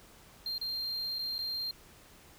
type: tone with dropouts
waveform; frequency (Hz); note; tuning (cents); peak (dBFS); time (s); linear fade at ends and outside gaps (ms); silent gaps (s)
triangle; 4186; C8; 0; -32; 0.46-1.71; 2; 0.581-0.613 / 1.186-1.191 / 1.382-1.389
effects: pink hiss -57 dBFS RMS until 2.38 s